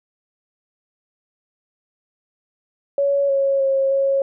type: tone with pitch steps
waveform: sine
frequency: 561 / 549 / 541 / 547 Hz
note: C#5 / C#5 / C#5 / C#5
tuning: +21 / -17 / -42 / -23 cents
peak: -15 dBFS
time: 2.98-4.22 s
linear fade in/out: 2 ms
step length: 310 ms
effects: none